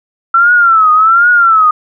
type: tone with vibrato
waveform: sine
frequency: 1341 Hz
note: E6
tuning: 29 cents sharp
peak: -4 dBFS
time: 0.34-1.71 s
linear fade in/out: 5 ms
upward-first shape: triangle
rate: 1.3 Hz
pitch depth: 150 cents each way
effects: none